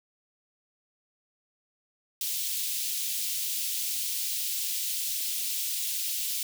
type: high-pass noise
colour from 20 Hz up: white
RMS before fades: -31 dBFS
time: 2.21-6.43 s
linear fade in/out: 2 ms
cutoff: 2800 Hz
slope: 24 dB/octave
effects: none